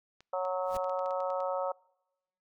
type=clicks; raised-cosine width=0.2 ms; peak=-36 dBFS; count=11; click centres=0.206 / 0.451 / 0.755 / 0.843 / 0.896 / 0.992 / 1.06 / 1.108 / 1.204 / 1.303 / 1.404 s
type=harmonic tone; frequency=184.3 Hz; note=F#3; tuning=7 cents flat; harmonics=3 / 4 / 5 / 6 / 7; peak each=-32 / -37 / -38 / -43 / -39 dBFS; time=0.33-1.72 s; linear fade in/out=5 ms
type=noise with exponential growth; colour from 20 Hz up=pink; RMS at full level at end=-41 dBFS; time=0.61-0.77 s; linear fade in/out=2 ms; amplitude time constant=33 ms
effects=noise-tail reverb RT60 0.9 s tail -25 dB re dry